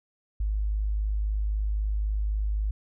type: tone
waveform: sine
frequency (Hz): 51.91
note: G#1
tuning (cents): 0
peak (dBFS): -24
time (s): 0.4-2.71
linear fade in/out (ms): 5
effects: none